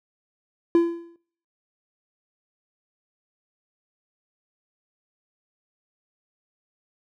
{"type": "tone with exponential decay", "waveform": "triangle", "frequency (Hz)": 338.8, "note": "E4", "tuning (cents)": 48, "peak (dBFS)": -10, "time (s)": [0.75, 1.16], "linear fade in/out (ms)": 1, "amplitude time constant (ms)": 87, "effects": ["noise-tail reverb RT60 0.6 s tail -23 dB re dry"]}